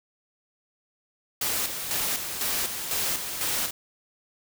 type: noise with tremolo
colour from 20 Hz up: white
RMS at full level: -27 dBFS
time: 1.41-3.71 s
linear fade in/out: 5 ms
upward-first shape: square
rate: 2 Hz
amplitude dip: 50%
effects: none